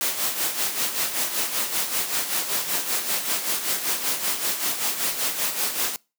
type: noise with tremolo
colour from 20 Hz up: white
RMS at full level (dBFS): -23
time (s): 0.01-5.96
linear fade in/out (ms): 0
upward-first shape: sine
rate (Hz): 5.2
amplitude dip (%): 60
effects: noise-tail reverb RT60 0.3 s tail -25 dB re dry + high-pass 200 Hz 12 dB/octave